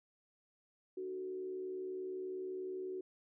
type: tone with frequency modulation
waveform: sine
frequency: 372.7 Hz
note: F#4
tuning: 13 cents sharp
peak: -39 dBFS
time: 0.97-3.01 s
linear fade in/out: 5 ms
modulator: 71.6 Hz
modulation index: 0.45
effects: none